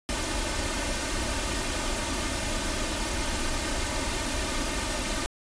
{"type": "noise with comb filter", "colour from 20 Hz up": "pink", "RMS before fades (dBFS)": -29, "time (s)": [0.09, 5.26], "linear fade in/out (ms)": 0, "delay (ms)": 3.3, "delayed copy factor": 0.7, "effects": ["resampled to 22050 Hz"]}